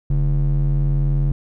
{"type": "ring-modulated tone", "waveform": "triangle", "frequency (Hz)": 90.4, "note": "F#2", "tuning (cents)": -40, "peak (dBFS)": -10, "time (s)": [0.1, 1.32], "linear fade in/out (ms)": 5, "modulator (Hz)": 50.1, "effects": []}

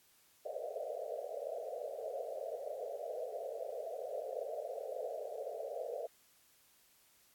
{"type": "band-pass noise", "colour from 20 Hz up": "white", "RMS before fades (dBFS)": -42, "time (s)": [0.45, 6.07], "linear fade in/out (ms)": 10, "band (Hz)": [440, 690], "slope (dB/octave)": 96, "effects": ["white hiss -68 dBFS RMS until 7.34 s", "AAC 64 kbps"]}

